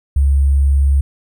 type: tone with sample-and-hold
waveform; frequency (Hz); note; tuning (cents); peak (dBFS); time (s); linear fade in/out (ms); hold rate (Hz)
sine; 69.3; C#2; 0; -9; 0.16-1.01; 5; 8820
effects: none